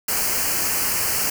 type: band-stop noise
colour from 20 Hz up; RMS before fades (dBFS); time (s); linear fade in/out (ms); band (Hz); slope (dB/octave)
white; -22; 0.08-1.3; 5; 3000 to 4300; 96
effects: none